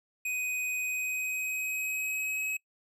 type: tone with pitch glide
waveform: square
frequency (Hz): 2502 to 2555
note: D#7 to D#7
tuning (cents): +9 to +45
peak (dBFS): -31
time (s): 0.25-2.57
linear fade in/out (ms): 5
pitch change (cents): +36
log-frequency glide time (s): 0.8-2.46
effects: noise-tail reverb RT60 0.1 s tail -24 dB re dry